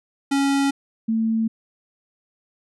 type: tone pair in turn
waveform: square / sine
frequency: 277.2 / 223.7 Hz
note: C#4 / A3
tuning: 0 / +29 cents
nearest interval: major third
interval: 371 cents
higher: first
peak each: -18 dBFS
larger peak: neither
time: 0.31-0.71 / 1.08-1.48 s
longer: neither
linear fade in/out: 10 ms
effects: resampled to 24000 Hz